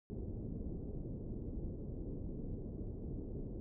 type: low-pass noise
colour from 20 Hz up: pink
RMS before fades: -43 dBFS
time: 0.1-3.6 s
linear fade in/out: 0 ms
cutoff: 410 Hz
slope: 24 dB/octave
effects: none